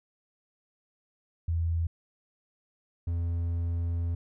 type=tone pair in turn; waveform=sine / triangle; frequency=83.4 / 85.1 Hz; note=E2 / F2; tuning=+21 / -44 cents; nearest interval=unison; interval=35 cents; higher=second; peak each=-25 dBFS; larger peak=neither; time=1.48-1.87 / 3.07-4.15 s; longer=second; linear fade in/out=5 ms; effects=none